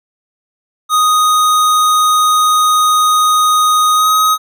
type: tone with pitch glide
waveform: square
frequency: 1244.5 to 1261.1 Hz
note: D#6 to D#6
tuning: 0 to +23 cents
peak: -9 dBFS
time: 0.89-4.38 s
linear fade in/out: 50 ms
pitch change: +23 cents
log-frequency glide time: 3.95-4.08 s
effects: none